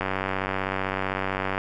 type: click train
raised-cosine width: 0.5 ms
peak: -11 dBFS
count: 151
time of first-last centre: 0.01-1.579 s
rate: 95.6 Hz
effects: none